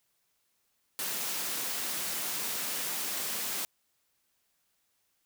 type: high-pass noise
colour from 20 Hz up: white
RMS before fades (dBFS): -34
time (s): 0.99-3.65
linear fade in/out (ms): 0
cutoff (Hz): 140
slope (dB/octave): 48
effects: white hiss -75 dBFS RMS until 5.25 s